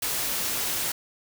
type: noise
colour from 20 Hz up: white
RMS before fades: -28 dBFS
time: 0.02-0.92 s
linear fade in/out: 5 ms
effects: none